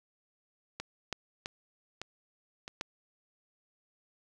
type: clicks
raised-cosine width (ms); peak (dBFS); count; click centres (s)
0.2; -20 / -16 / -19 / -21 / -24 / -17; 6; 0.8 / 1.127 / 1.459 / 2.016 / 2.679 / 2.811
effects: none